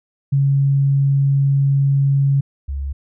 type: tone pair in turn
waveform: sine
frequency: 138.59 / 69.3 Hz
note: C#3 / C#2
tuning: 0 / 0 cents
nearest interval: octave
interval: 1200 cents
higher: first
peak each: -12 / -21 dBFS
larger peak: first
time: 0.32-2.41 / 2.68-2.93 s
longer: first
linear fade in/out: 10 ms
effects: none